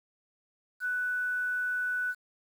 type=tone with quantisation; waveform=sine; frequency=1487 Hz; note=F#6; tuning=8 cents sharp; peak=-28 dBFS; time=0.8-2.15 s; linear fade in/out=50 ms; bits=9; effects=none